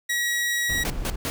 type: tone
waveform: sawtooth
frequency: 1913 Hz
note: A#6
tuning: 44 cents sharp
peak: -19 dBFS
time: 0.09-0.84 s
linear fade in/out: 10 ms
type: noise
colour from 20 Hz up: brown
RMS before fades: -30 dBFS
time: 0.69-1.16 s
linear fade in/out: 5 ms
type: noise bursts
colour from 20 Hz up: pink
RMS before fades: -28 dBFS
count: 3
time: 0.85-1.3 s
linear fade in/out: 0 ms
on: 50 ms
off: 150 ms
effects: none